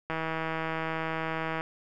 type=click train; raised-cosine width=0.5 ms; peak=-17 dBFS; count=244; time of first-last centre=0.1-1.609 s; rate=161 Hz; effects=none